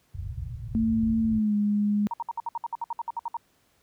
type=low-pass noise; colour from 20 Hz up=pink; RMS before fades=-31 dBFS; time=0.14-1.39 s; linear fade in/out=10 ms; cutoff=130 Hz; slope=48 dB/octave
type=tone with pitch glide; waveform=sine; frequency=224.1 to 206.7 Hz; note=A3 to G#3; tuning=+32 to -8 cents; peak=-21 dBFS; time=0.75-2.07 s; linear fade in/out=0 ms; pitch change=-140 cents; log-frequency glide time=1.27-1.55 s
type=tone bursts; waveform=sine; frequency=932 Hz; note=A#5; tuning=1 cent flat; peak=-27 dBFS; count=15; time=2.11-3.369 s; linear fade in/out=2 ms; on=27 ms; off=61 ms
effects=pink hiss -66 dBFS RMS until 3.82 s + high-pass 60 Hz 12 dB/octave